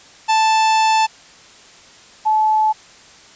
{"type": "tone pair in turn", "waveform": ["45% pulse", "sine"], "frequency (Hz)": [880, 864.9], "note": ["A5", "A5"], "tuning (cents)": [0, -30], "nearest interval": "unison", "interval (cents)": 30, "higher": "first", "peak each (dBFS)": -12, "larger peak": "neither", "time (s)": [[0.28, 1.07], [2.25, 2.73]], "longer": "first", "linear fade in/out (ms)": 20, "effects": ["white hiss -44 dBFS RMS until 3.35 s", "resampled to 16000 Hz"]}